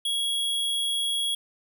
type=tone; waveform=square; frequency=3322 Hz; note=G#7; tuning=in tune; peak=-25 dBFS; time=0.05-1.35 s; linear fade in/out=5 ms; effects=none